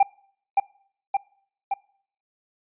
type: tone with echo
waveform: triangle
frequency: 792 Hz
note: G5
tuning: 18 cents sharp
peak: -10 dBFS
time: 0-0.03 s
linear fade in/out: 5 ms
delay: 570 ms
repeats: 3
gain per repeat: -3 dB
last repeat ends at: 1.74 s
effects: noise-tail reverb RT60 0.6 s tail -24 dB re dry + resampled to 8000 Hz